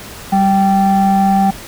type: tone pair together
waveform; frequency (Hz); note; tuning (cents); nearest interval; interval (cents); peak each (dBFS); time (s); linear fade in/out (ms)
sine; 195 / 780; G3 / G5; -9 / -9; 2 octaves; 2400; -10; 0.32-1.51; 10
effects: tanh soft clip ceiling -5 dBFS + pink hiss -32 dBFS RMS until 1.67 s